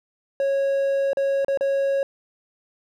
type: tone with dropouts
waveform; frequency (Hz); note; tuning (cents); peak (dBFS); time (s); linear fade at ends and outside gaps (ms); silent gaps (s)
triangle; 550; C#5; -14; -17; 0.4-2.03; 1; 1.132-1.171 / 1.447-1.482 / 1.574-1.609
effects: none